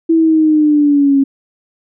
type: linear sweep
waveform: sine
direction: down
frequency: 329.6 to 272.1 Hz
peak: -7 dBFS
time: 0.09-1.24 s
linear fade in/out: 10 ms
effects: none